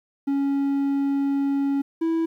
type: tone pair in turn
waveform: triangle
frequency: 278.1 / 327.8 Hz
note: C#4 / E4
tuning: +6 / -10 cents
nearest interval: minor third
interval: 284 cents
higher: second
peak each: -18 dBFS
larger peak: neither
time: 0.27-1.82 / 2.01-2.26 s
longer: first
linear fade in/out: 10 ms
effects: 10-bit